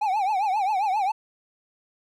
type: tone with vibrato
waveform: triangle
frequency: 804 Hz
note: G5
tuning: 44 cents sharp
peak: -19 dBFS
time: 0.01-1.12 s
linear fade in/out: 10 ms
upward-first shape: triangle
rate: 7.5 Hz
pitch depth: 180 cents each way
effects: none